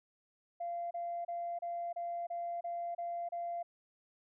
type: tone bursts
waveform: sine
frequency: 690 Hz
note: F5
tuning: 21 cents flat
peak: -35 dBFS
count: 9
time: 0.6-3.63 s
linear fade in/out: 10 ms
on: 310 ms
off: 30 ms
effects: tanh soft clip ceiling -31 dBFS